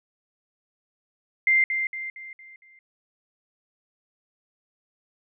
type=tone with echo; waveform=sine; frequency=2093 Hz; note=C7; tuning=in tune; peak=-16 dBFS; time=1.47-1.64 s; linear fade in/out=2 ms; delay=230 ms; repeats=5; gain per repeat=-7 dB; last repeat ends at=2.79 s; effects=none